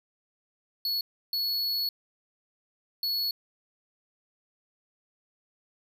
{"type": "tone bursts at uneven times", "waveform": "square", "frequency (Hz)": 4387, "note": "C#8", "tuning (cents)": -19, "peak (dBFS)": -27, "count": 3, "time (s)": [[0.85, 1.01], [1.33, 1.89], [3.03, 3.31]], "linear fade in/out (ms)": 2, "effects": []}